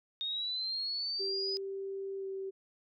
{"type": "linear sweep", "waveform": "sine", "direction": "up", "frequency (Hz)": [3688, 5010], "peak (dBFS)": -33, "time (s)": [0.21, 1.57], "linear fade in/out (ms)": 0}
{"type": "tone with pitch glide", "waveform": "sine", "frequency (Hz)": [390, 386], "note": ["G4", "G4"], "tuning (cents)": [-9, -27], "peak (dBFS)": -36, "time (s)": [1.19, 2.51], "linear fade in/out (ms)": 20, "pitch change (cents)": -18, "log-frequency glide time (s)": [2.18, 2.26]}
{"effects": []}